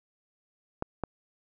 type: clicks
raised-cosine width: 1 ms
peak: -16 dBFS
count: 2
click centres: 0.824 / 1.037 s
effects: none